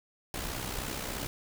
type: noise with amplitude modulation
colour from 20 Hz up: pink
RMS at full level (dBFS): -34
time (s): 0.34-1.27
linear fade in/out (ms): 0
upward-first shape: sine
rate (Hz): 63.1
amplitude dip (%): 55
effects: none